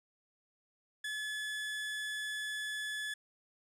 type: tone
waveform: 30% pulse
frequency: 1716 Hz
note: A6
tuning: 44 cents flat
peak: -34 dBFS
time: 1.04-3.14 s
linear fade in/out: 5 ms
effects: low-pass 11000 Hz 12 dB/octave